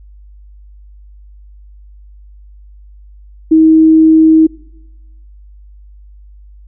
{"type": "tone", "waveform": "sine", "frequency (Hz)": 318.2, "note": "D#4", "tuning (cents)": 39, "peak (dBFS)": -3, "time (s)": [3.51, 4.47], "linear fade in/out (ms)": 10, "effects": ["noise-tail reverb RT60 1.0 s tail -23 dB re dry", "added 50 Hz sine -35 dBFS peak until 6.67 s"]}